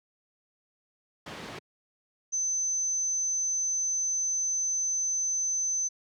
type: low-pass noise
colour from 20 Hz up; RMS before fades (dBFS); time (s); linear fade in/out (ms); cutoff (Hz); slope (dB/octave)
pink; -39; 1.26-1.59; 5; 4300; 12
type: tone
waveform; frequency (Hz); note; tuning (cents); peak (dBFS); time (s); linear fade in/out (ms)
sine; 6130; G8; -40; -26; 2.32-5.89; 20
effects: high-pass 150 Hz 12 dB/octave